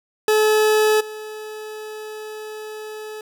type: tone with level steps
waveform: 40% pulse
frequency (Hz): 429.7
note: A4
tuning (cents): -41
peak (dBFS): -13 / -30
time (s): 0.28-3.21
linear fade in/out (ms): 2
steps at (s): 1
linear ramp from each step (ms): 10
effects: none